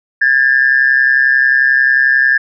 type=tone pair together; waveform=sine; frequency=1634.8 / 1766 Hz; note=G#6 / A6; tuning=-28 / +6 cents; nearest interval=minor second; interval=134 cents; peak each=-10 dBFS; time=0.21-2.38 s; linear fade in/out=10 ms; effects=tanh soft clip ceiling 0 dBFS